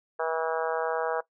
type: harmonic tone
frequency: 161.8 Hz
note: E3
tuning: 32 cents flat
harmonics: 3 / 4 / 5 / 6 / 7 / 8 / 9 / 10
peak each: -30 / -32 / -34 / -36 / -37 / -38 / -39 / -40 dBFS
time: 0.19-1.21 s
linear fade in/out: 10 ms
effects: noise-tail reverb RT60 0.1 s tail -18 dB re dry